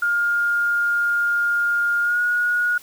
sine tone with pitch glide, 1413 to 1446.9 Hz, F6 to F#6, +20 to -39 cents, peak -17 dBFS, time 0.02-2.78 s, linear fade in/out 5 ms, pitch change +41 cents, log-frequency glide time 2.02-2.2 s, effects white hiss -46 dBFS RMS until 2.82 s

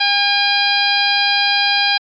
harmonic tone, 809 Hz, G#5, 46 cents flat, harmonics 1 / 2 / 3 / 4 / 5 / 6, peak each -20 / -20 / -20 / -20 / -20 / -20 dBFS, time 0-1.98 s, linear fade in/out 10 ms, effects AAC 64 kbps

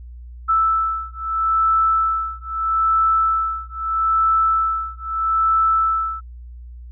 sine beating tone pair, 1318 / 1318.78 Hz, E6 / E6, -1 / 0 cents, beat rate 0.78 Hz, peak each -19 dBFS, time 0.48-6.21 s, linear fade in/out 20 ms, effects added 60 Hz sine -34 dBFS peak until 6.91 s

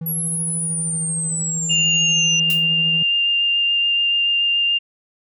triangle tone with tremolo, 163.2 Hz, E3, 17 cents flat, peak -22 dBFS, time 0.01-3.03 s, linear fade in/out 5 ms, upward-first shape sine, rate 13 Hz, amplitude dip 35%
sine exponential sweep, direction down, 11470 to 5940 Hz, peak -21 dBFS, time 0.06-2.4 s, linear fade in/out 5 ms
sine tone with vibrato, 2800 Hz, F7, 4 cents sharp, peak -15 dBFS, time 1.69-4.79 s, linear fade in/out 20 ms, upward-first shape sine, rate 7 Hz, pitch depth 8 cents each way
blue noise with exponential decay, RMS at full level -24 dBFS, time 2.5-2.68 s, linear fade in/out 1 ms, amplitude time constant 37 ms
effects none

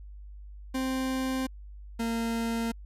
40% pulse tone pair in turn, 261.6 / 229.7 Hz, C4 / A#3, 0 / -25 cents, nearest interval major second, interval 225 cents, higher first, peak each -27 dBFS, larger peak neither, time 0.74-1.47 / 1.99-2.72 s, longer neither, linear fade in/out 10 ms, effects added 50 Hz sine -42 dBFS peak until 2.85 s + resampled to 32000 Hz

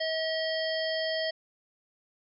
harmonic tone, 640 Hz, D#5, 49 cents sharp, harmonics 1 / 3 / 5 / 7 / 8, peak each -30 / -35 / -37 / -38 / -39 dBFS, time 0-1.31 s, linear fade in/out 10 ms, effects none

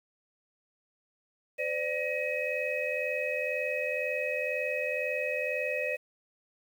sine tone cluster, 510 / 592 / 1895 / 2539 Hz, C5 / D5 / A#6 / D#7, -44 / +14 / +28 / +34 cents, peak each -34 / -34 / -38 / -33 dBFS, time 1.58-5.97 s, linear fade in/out 20 ms, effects 9-bit

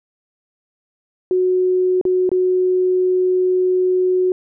sine tone with dropouts, 367.6 Hz, F#4, 11 cents flat, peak -13 dBFS, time 1.31-4.32 s, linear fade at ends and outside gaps 1 ms, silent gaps 2.013-2.052 / 2.292-2.316 s, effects none

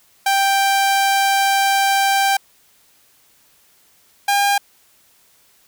sawtooth tone pair in turn, 786 / 804.8 Hz, G5 / G5, +4 / +45 cents, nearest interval unison, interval 41 cents, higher second, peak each -10 dBFS, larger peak neither, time 0.26-2.37 / 4.28-4.58 s, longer first, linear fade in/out 5 ms, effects white hiss -55 dBFS RMS until 5.67 s

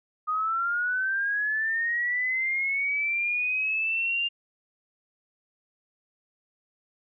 sine linear sweep, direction up, 1233 to 2810 Hz, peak -24 dBFS, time 0.27-4.29 s, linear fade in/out 20 ms, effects none

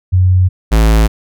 sine / square tone pair in turn, 91.9 / 54.67 Hz, F#2 / A1, -11 / -10 cents, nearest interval major sixth, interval 899 cents, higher first, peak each -6 / -7 dBFS, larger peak first, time 0.12-0.49 / 0.71-1.08 s, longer neither, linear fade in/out 20 ms, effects none

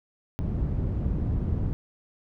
white low-pass noise, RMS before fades -27 dBFS, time 0.39-1.73 s, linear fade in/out 0 ms, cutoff 120 Hz, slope 12 dB/octave, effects none

